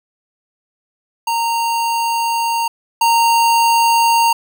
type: tone pair in turn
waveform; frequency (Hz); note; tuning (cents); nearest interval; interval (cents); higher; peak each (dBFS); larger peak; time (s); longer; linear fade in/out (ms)
square; 925 / 925; A#5 / A#5; -14 / -14; unison; 0; neither; -16 / -11; second; 1.27-2.68 / 3.01-4.33; first; 5
effects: none

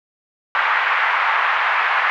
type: band-pass noise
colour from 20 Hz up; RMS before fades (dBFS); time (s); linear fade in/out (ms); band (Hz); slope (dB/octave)
pink; -18; 0.55-2.1; 0; 940 to 2200; 24
effects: none

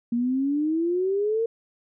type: exponential sweep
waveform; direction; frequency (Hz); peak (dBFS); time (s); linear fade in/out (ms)
sine; up; 232.7 to 464.3; -21; 0.12-1.46; 5
effects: none

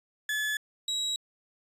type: tone pair in turn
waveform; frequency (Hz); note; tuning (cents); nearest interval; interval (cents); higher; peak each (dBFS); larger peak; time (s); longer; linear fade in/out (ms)
35% pulse; 1719 / 3859; A6 / B7; -41 / -41; octave + major second; 1400; second; -26; neither; 0.29-0.57 / 0.88-1.16; neither; 2
effects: resampled to 32000 Hz

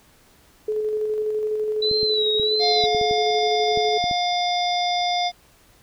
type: tone with tremolo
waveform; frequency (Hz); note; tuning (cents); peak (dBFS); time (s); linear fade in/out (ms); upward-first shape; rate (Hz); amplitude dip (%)
sine; 428.4; A4; -46; -20; 0.68-3.98; 5; square; 12; 25
type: tone with vibrato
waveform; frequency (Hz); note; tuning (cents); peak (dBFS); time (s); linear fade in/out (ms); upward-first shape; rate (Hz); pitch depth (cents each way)
sine; 3951; B7; 0; -20; 1.82-2.86; 5; sine; 1.5; 75
type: clicks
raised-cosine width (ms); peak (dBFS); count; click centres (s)
3; -20; 10; 1.913 / 2.031 / 2.398 / 2.839 / 2.948 / 3.013 / 3.111 / 3.774 / 4.041 / 4.112
type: harmonic tone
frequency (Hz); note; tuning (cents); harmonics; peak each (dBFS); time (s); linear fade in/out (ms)
710; F5; +28; 1 / 3 / 5 / 7 / 8; -21 / -31 / -27 / -30 / -40; 2.59-5.32; 50
effects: pink hiss -55 dBFS RMS until 5.82 s

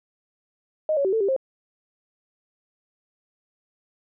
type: tone with pitch steps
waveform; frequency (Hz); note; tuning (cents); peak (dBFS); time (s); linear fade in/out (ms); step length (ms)
sine; 621 / 559 / 381.8 / 445.6 / 395.1 / 531; D#5 / C#5 / G4 / A4 / G4 / C5; -3 / +14 / -46 / +22 / +14 / +25; -19; 0.89-1.364; 2; 79
effects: none

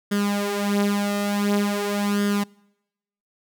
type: tone with flanger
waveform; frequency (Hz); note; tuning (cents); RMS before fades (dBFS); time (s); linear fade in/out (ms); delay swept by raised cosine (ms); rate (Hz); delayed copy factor
sawtooth; 203.5; G#3; -35; -23; 0.11-2.44; 10; 0.6 to 6.5; 0.47; +0.7
effects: noise-tail reverb RT60 0.9 s tail -26 dB re dry

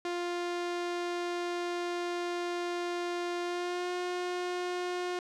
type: tone with pitch glide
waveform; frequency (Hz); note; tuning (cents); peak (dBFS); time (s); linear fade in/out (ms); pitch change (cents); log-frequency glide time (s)
sawtooth; 350 to 358; F4 to F4; +4 to +43; -28; 0.05-5.19; 2; +39; 3.42-3.91
effects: low-pass 6000 Hz 12 dB/octave

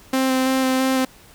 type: tone with vibrato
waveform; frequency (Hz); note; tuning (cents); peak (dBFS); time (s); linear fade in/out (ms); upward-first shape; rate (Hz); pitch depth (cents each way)
sawtooth; 261.6; C4; 0; -13; 0.13-1.05; 5; square; 3; 10
effects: pink hiss -48 dBFS RMS until 1.34 s

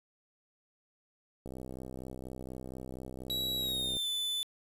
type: click train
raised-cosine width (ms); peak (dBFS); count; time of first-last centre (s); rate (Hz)
2; -30; 162; 1.46-3.968; 64.2
type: tone with pitch glide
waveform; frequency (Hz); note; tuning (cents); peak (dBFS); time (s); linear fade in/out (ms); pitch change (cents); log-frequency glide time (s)
45% pulse; 3888 to 3504; B7 to A7; -28 to -8; -31; 3.3-4.43; 0; -180; 3.57-4.08
effects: resampled to 32000 Hz + 9-bit

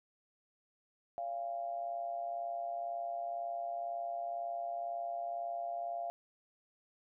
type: tone with amplitude modulation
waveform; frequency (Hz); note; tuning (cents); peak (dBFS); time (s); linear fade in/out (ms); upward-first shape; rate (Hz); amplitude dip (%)
sine; 690; F5; -21; -33; 1.18-6.1; 0; sine; 122; 65
effects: none

